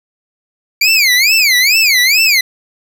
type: tone with vibrato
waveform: 25% pulse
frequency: 2284 Hz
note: D7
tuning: 49 cents flat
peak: -4 dBFS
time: 0.81-2.41 s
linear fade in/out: 5 ms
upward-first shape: sine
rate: 2.3 Hz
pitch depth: 270 cents each way
effects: none